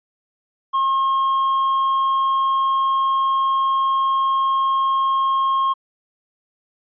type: tone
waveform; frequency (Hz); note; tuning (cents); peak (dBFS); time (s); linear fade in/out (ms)
triangle; 1075; C6; +47; -14; 0.73-5.74; 20
effects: resampled to 11025 Hz